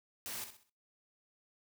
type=noise with echo; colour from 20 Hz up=white; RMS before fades=-42 dBFS; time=0.26-0.44 s; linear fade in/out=0 ms; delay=64 ms; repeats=4; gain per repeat=-9 dB; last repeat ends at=0.696 s; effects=noise-tail reverb RT60 0.3 s tail -19 dB re dry